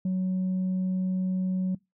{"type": "tone", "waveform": "sine", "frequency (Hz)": 185.8, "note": "F#3", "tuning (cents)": 7, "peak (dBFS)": -22, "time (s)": [0.05, 1.75], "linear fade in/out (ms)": 5, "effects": ["noise-tail reverb RT60 0.2 s tail -24 dB re dry", "tanh soft clip ceiling -23 dBFS"]}